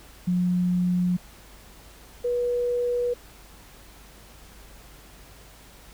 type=tone pair in turn; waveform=sine; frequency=179.1 / 485.9 Hz; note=F3 / B4; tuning=+44 / -28 cents; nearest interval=octave + perfect fourth; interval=1728 cents; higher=second; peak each=-20 / -22 dBFS; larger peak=first; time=0.27-1.17 / 2.24-3.14 s; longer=neither; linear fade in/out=10 ms; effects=added 50 Hz sine -50 dBFS peak until 5.93 s + pink hiss -50 dBFS RMS until 5.93 s